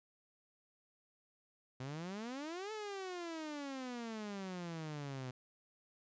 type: exponential two-way sweep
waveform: sawtooth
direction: up then down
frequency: 125.1 to 440 to 125.1 Hz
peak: -38 dBFS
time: 1.8-5.31 s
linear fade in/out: 5 ms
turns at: 2.72 s
effects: resampled to 16000 Hz